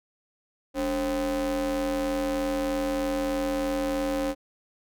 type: ring-modulated tone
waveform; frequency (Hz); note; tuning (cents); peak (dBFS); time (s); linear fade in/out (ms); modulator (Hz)
square; 123.47; B2; 0; -23; 0.74-4.35; 50; 412
effects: none